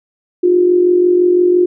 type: tone with amplitude modulation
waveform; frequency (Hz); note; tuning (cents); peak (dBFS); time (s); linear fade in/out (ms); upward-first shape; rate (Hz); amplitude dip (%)
sine; 357.1; F4; +39; -5; 0.43-1.66; 10; sine; 45.9; 55
effects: none